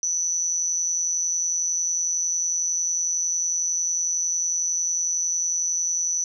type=tone with amplitude modulation; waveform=sine; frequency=5960 Hz; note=F#8; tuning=12 cents sharp; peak=-18 dBFS; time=0.03-6.24 s; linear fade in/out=2 ms; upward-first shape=sine; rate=169 Hz; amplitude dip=80%; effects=10-bit